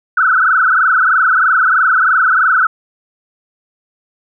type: tone with frequency modulation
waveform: sine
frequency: 1411 Hz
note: F6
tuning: 17 cents sharp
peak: -8 dBFS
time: 0.17-2.67 s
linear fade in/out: 5 ms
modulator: 23.1 Hz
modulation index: 5.6
effects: none